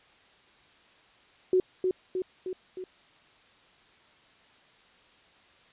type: tone with echo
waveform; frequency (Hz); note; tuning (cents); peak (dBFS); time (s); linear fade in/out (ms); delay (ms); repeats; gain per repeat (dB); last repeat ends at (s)
sine; 370; F#4; 0; -19; 1.53-1.6; 2; 310; 4; -4; 2.84
effects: white hiss -59 dBFS RMS until 5.72 s + resampled to 8000 Hz

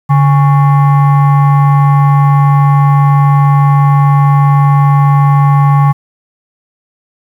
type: tone with frequency modulation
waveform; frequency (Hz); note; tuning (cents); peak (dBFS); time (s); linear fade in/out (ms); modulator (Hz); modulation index
sine; 143.1; D3; -45; -3; 0.09-5.93; 20; 965; 0.58
effects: tanh soft clip ceiling 0 dBFS + 7-bit

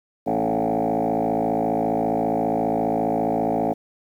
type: tone with frequency modulation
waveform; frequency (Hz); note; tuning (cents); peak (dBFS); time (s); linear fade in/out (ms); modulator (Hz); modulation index
sine; 493.9; B4; 0; -18; 0.26-3.74; 20; 54.8; 5.5
effects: tanh soft clip ceiling -15 dBFS + 9-bit

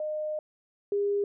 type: tone pair in turn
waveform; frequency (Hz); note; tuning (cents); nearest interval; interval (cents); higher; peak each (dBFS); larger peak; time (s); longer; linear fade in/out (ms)
sine; 612 / 405.1; D#5 / G#4; -29 / -43; perfect fifth; 714; first; -29 / -24; second; 0-0.39 / 0.92-1.24; first; 2
effects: none

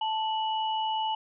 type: tone pair together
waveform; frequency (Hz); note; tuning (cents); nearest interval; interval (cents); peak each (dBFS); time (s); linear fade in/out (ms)
sine; 877.7 / 2943; A5 / F#7; -5 / -10; octave + major sixth; 2095; -27 / -34; 0.01-1.15; 5
effects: none

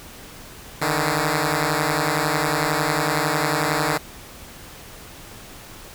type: beating tone pair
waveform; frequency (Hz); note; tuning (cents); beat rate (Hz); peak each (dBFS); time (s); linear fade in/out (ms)
5% pulse; 146.83 / 157.83; D3 / D#3; 0 / +25; 11; -11; 0.81-3.98; 10
effects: pink hiss -41 dBFS RMS until 5.94 s

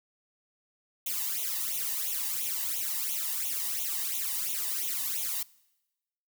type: noise with flanger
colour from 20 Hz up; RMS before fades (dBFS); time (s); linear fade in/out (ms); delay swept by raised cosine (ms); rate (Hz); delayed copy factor
blue; -32; 1.06-5.43; 5; 0.3 to 1.08; 2.9; +1
effects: noise-tail reverb RT60 1.0 s tail -23 dB re dry

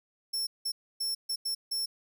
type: tone bursts at uneven times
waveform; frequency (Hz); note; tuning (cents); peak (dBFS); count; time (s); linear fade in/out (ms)
sawtooth; 5400; E8; +41; -27; 6; 0.33-0.47 / 0.65-0.72 / 1-1.15 / 1.29-1.36 / 1.45-1.55 / 1.71-1.86; 10
effects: none

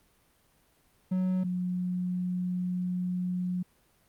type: tone pair in turn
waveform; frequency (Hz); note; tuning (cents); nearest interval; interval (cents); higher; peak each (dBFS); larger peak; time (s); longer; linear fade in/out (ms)
triangle / sine; 185 / 180.46; F#3 / F#3; 0 / -43; unison; 43; first; -23 / -28; first; 1.11-1.44 / 1.44-3.63; second; 10
effects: pink hiss -66 dBFS RMS until 4.08 s + Opus 32 kbps

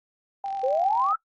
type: tone with vibrato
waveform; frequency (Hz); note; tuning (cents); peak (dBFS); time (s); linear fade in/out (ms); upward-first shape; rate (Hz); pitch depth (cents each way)
sine; 784; G5; 0; -27; 0.44-1.13; 2; triangle; 11; 26
type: click train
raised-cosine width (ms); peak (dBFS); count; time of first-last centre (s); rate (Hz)
0.2; -30; 30; 0.46-1.109; 44.7
type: exponential sweep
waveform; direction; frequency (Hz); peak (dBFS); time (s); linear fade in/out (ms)
sine; up; 493.9 to 1355; -21; 0.63-1.16; 10
effects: noise-tail reverb RT60 0.1 s tail -20 dB re dry + Opus 32 kbps

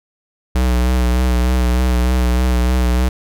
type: tone with vibrato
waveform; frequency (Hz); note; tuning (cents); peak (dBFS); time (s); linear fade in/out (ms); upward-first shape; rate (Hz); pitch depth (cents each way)
square; 62; B1; +7; -13; 0.55-3.09; 5; sine; 3.3; 36
effects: none

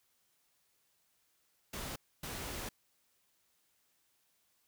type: noise bursts at uneven times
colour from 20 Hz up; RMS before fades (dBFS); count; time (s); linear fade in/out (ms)
pink; -42; 2; 1.73-1.96 / 2.23-2.69; 5
effects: white hiss -75 dBFS RMS until 4.67 s

